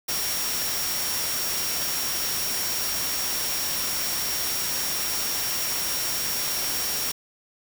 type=tone in noise; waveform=sine; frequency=5588 Hz; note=F8; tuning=in tune; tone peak=-30 dBFS; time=0.08-7.12 s; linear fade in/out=10 ms; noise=white; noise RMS=-28 dBFS; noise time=0.08-7.12 s; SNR=-5 dB; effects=none